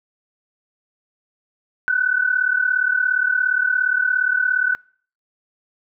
sine tone pair together, 1480 / 1517.2 Hz, F#6 / F#6, 0 / +43 cents, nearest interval unison, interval 43 cents, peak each -19 dBFS, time 1.88-4.75 s, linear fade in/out 0 ms, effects noise-tail reverb RT60 0.5 s tail -26 dB re dry

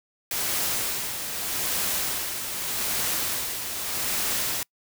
white noise with tremolo, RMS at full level -26 dBFS, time 0.31-4.63 s, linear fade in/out 2 ms, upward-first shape sine, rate 0.82 Hz, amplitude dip 50%, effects noise-tail reverb RT60 0.1 s tail -26 dB re dry

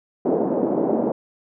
pink band-pass noise, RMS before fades -21 dBFS, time 0.25-1.12 s, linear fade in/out 5 ms, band 230 to 650 Hz, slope 24 dB/octave, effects none

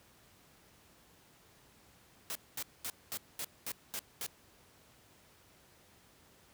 white noise bursts, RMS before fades -39 dBFS, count 8, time 2.3-4.264 s, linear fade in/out 0 ms, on 53 ms, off 220 ms, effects pink hiss -63 dBFS RMS until 6.53 s + high-pass 60 Hz 12 dB/octave

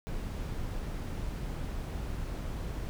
brown noise, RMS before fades -36 dBFS, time 0.07-2.89 s, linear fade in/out 0 ms, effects none

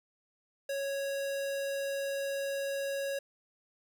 square tone, 553 Hz, C#5, 4 cents flat, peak -33 dBFS, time 0.69-3.19 s, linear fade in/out 5 ms, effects none

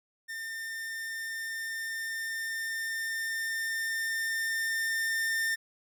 45% pulse tone with level ramp, 1805 Hz, A6, 44 cents sharp, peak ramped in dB -36 to -27 dBFS, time 0.28-5.56 s, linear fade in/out 20 ms, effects none

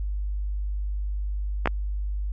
clicks, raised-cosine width 0.5 ms, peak -6 dBFS, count 2, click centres 1.658 / 1.674 s, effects added 50 Hz sine -25 dBFS peak until 2.32 s + MP3 32 kbps

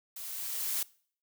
blue noise with level ramp, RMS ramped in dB -42 to -31 dBFS, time 0.16-0.83 s, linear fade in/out 5 ms, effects noise-tail reverb RT60 0.5 s tail -22 dB re dry

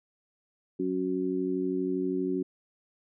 harmonic tone, 92.5 Hz, F#2, in tune, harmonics 2 / 3 / 4, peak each -35 / -30 / -30 dBFS, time 0.79-2.43 s, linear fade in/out 10 ms, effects none

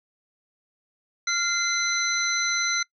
sine tone cluster, 1397 / 2075 / 4042 / 6050 Hz, F6 / C7 / B7 / F#8, 0 / -15 / +39 / +38 cents, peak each -28 dBFS, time 1.27-2.83 s, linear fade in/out 5 ms, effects noise-tail reverb RT60 0.1 s tail -24 dB re dry

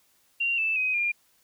sine tone with pitch steps, 2764 / 2639 / 2520 / 2406 Hz, F7 / E7 / D#7 / D7, -19 / +1 / +21 / +41 cents, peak -23 dBFS, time 0.4-1.12 s, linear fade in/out 10 ms, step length 180 ms, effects white hiss -65 dBFS RMS until 1.43 s

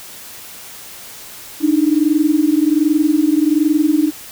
sine tone pair together, 293.7 / 315 Hz, D4 / D#4, 0 / +21 cents, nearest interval minor second, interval 121 cents, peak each -14 dBFS, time 1.6-4.12 s, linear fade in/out 50 ms, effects white hiss -35 dBFS RMS until 4.31 s

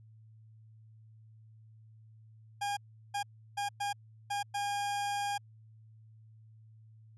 40% pulse tone bursts at uneven times, 812 Hz, G#5, 39 cents flat, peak -31 dBFS, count 6, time 2.61-2.77 / 3.14-3.23 / 3.57-3.69 / 3.8-3.93 / 4.3-4.43 / 4.54-5.38 s, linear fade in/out 10 ms, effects added 110 Hz sine -54 dBFS peak until 7.17 s + resampled to 24000 Hz

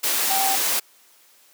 sine tone in noise, 777 Hz, G5, 16 cents flat, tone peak -22 dBFS, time 0.3-0.56 s, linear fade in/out 10 ms, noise white, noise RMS -22 dBFS, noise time 0.03-0.8 s, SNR -3 dB, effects white hiss -55 dBFS RMS until 1.53 s + high-pass 300 Hz 12 dB/octave

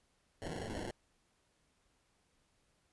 violet noise with sample-and-hold, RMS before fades -42 dBFS, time 0.42-0.91 s, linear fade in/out 0 ms, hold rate 1225 Hz, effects pink hiss -75 dBFS RMS until 2.92 s + resampled to 24000 Hz

